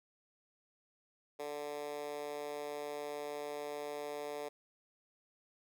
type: tone with high-pass filter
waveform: 10% pulse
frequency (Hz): 146.83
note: D3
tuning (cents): 0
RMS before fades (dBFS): -42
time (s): 1.39-4.49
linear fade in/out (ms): 10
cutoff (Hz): 470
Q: 2.5
effects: none